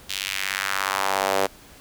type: tone with high-pass filter sweep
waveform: sawtooth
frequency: 97 Hz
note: G2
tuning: 18 cents flat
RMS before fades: -25 dBFS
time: 0.09-1.47 s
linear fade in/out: 10 ms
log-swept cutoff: 3300 to 510 Hz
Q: 1.8
effects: pink hiss -48 dBFS RMS until 1.8 s